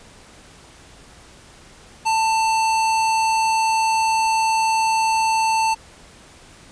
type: tone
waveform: square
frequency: 890 Hz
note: A5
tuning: 20 cents sharp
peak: -17 dBFS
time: 2.05-5.75 s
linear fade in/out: 20 ms
effects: pink hiss -46 dBFS RMS until 6.71 s + resampled to 22050 Hz